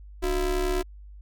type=ring-modulated tone; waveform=square; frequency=164.81 Hz; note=E3; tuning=in tune; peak=-21 dBFS; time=0.22-0.83 s; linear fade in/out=20 ms; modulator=200 Hz; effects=added 50 Hz sine -42 dBFS peak until 1.21 s